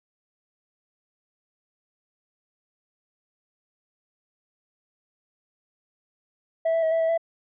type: tone with pitch steps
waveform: sine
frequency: 654 / 659 / 641 / 657 / 651 / 664 Hz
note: E5 / E5 / E5 / E5 / E5 / E5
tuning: -14 / -1 / -49 / -6 / -22 / +12 cents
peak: -17 dBFS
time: 6.65-7.178 s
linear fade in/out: 10 ms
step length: 88 ms
effects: tanh soft clip ceiling -19 dBFS